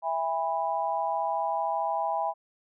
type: chord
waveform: sine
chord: E major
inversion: none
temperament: equal with one note detuned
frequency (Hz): 659.3 / 812.6 / 987.8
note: E5 / G#5 / B5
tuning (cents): 0 / -38 / 0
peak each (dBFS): -31 / -29 / -31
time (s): 0.02-2.34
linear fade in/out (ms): 50
effects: none